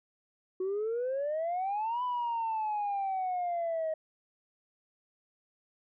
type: exponential two-way sweep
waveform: sine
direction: up then down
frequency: 366.7 to 1002 to 627 Hz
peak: -28 dBFS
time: 0.6-3.94 s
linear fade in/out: 5 ms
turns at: 2.03 s
effects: tanh soft clip ceiling -27 dBFS